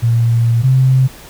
sine tone pair in turn, 116.54 / 130.81 Hz, A#2 / C3, 0 / 0 cents, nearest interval major second, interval 200 cents, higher second, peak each -9 / -7 dBFS, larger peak second, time 0.02-0.63 / 0.63-1.08 s, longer first, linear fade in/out 20 ms, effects pink hiss -37 dBFS RMS until 1.29 s

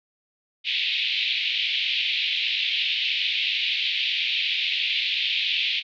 white band-pass noise, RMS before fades -25 dBFS, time 0.64-5.83 s, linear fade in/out 50 ms, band 2300 to 3800 Hz, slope 48 dB/octave, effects none

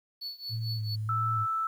triangle tone with tremolo, 4435 Hz, C#8, in tune, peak -32 dBFS, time 0.21-0.96 s, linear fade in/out 10 ms, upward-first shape triangle, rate 4.5 Hz, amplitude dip 95%
sine tone with vibrato, 110 Hz, A2, in tune, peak -30 dBFS, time 0.49-1.47 s, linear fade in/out 50 ms, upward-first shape square, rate 1.7 Hz, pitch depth 35 cents each way
sine tone, 1318.5 Hz, E6, in tune, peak -27 dBFS, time 1.09-1.67 s, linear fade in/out 2 ms
effects 10-bit

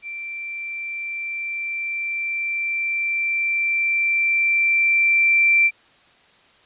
sine tone with level ramp, 2349 Hz, D7, in tune, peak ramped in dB -29 to -12 dBFS, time 0.02-5.71 s, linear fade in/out 50 ms, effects white hiss -54 dBFS RMS until 6.65 s + resampled to 8000 Hz

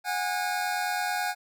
25% pulse tone pair together, 728 / 817.2 Hz, F#5 / G#5, -28 / -28 cents, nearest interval major second, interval 200 cents, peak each -26 dBFS, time 0.04-1.35 s, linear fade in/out 50 ms, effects none

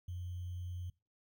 sine tone with sample-and-hold, 89 Hz, F2, 33 cents sharp, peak -39 dBFS, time 0.08-0.9 s, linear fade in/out 5 ms, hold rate 3150 Hz, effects noise-tail reverb RT60 0.3 s tail -23 dB re dry

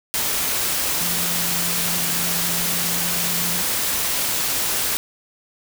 sine tone in noise, 173.1 Hz, F3, 15 cents flat, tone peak -31 dBFS, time 1.01-3.62 s, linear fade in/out 0 ms, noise white, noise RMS -22 dBFS, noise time 0.14-4.97 s, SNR -12 dB, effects none

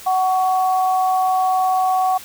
sine tone pair together, 746.8 / 1119 Hz, F#5 / C#6, +16 / +16 cents, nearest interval perfect fifth, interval 700 cents, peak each -15 / -23 dBFS, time 0.06-2.18 s, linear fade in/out 10 ms, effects white hiss -38 dBFS RMS until 2.24 s

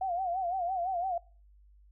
sine tone with vibrato, 727 Hz, F#5, 31 cents flat, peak -29 dBFS, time 0.01-1.18 s, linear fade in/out 5 ms, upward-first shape sine, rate 5.9 Hz, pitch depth 110 cents each way, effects noise-tail reverb RT60 0.4 s tail -22 dB re dry + added 50 Hz sine -56 dBFS peak until 1.91 s

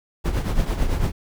brown noise with tremolo, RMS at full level -18 dBFS, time 0.24-1.12 s, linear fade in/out 20 ms, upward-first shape triangle, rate 9 Hz, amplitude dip 70%, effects none

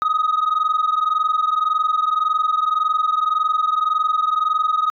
sine tone pair together, 1244.5 / 1266.3 Hz, D#6 / D#6, 0 / +30 cents, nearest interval unison, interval 30 cents, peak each -17 dBFS, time 0.02-4.9 s, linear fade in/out 0 ms, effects tanh soft clip ceiling -13 dBFS

